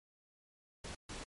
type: noise bursts at uneven times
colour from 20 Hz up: pink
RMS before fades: -45 dBFS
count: 2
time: 0.84-0.95 / 1.09-1.24 s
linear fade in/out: 5 ms
effects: low-pass 9000 Hz 12 dB/octave + MP3 48 kbps